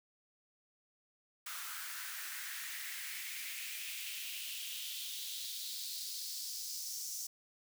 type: noise with high-pass filter sweep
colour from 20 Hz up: white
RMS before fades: -43 dBFS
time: 1.46-7.27 s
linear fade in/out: 5 ms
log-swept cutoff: 1300 to 6000 Hz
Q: 3.2
effects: none